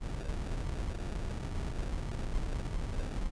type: noise with sample-and-hold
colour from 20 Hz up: brown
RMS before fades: -35 dBFS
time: 0-3.31 s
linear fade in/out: 50 ms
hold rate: 1050 Hz
effects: resampled to 22050 Hz